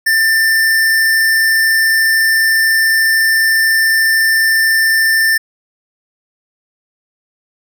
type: tone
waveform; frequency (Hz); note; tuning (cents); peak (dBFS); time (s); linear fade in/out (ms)
square; 1787; A6; +26; -10; 0.06-5.38; 10
effects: none